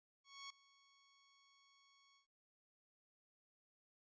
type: tone with ADSR envelope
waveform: 10% pulse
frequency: 1108.7 Hz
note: C#6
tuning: in tune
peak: -40 dBFS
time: 0.24-2.27 s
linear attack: 260 ms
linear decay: 5 ms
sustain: -21 dB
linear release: 110 ms
effects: resampled to 16000 Hz